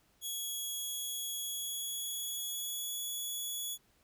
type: tone with pitch glide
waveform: 10% pulse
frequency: 3343 to 3390 Hz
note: G#7 to G#7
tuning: +11 to +35 cents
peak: -29 dBFS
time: 0.21-3.78 s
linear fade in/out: 50 ms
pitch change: +24 cents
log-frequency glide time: 1.3-3 s
effects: pink hiss -70 dBFS RMS until 4.03 s